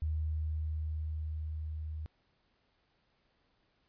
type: tone with level ramp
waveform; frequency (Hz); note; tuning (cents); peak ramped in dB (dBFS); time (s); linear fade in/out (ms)
sine; 77.78; D#2; 0; -30 to -37; 0.02-2.06; 0
effects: pink hiss -74 dBFS RMS until 3.88 s + resampled to 11025 Hz